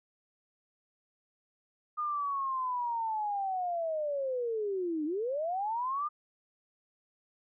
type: linear two-way sweep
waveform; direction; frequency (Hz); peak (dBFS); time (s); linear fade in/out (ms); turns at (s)
sine; down then up; 1225 to 293.7 to 1225; -30; 1.97-6.09; 20; 5.05
effects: none